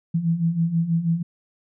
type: beating tone pair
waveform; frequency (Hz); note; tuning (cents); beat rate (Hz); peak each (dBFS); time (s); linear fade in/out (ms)
sine; 162.6 / 168.8; E3 / E3; -23 / +41; 6.2; -25 / -20; 0.14-1.23; 10
effects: none